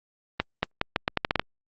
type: accelerating click train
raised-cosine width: 0.3 ms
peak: -6 dBFS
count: 10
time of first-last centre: 0.4-1.396 s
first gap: 230 ms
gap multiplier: 0.8
effects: low-pass 4000 Hz 12 dB/octave + Opus 24 kbps